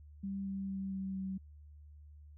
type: tone with pitch steps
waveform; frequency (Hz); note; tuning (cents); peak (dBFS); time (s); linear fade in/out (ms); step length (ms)
sine; 196 / 194.65 / 193.3 / 191.97 / 190.64; G3 / G3 / G3 / G3 / G3; 0 / -12 / -24 / -36 / -48; -36; 0.23-1.38; 10; 230
effects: added 74 Hz sine -52 dBFS peak until 2.37 s